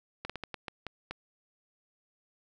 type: slowing click train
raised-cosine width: 0.3 ms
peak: -21 dBFS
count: 8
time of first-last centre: 0.25-1.11 s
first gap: 46 ms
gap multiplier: 1.32
effects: none